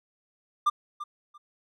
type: tone with echo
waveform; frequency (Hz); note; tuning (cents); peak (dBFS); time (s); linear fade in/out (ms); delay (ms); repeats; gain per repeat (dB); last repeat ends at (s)
triangle; 1192; D6; +25; -17; 0.66-0.7; 10; 340; 2; -14; 1.38
effects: none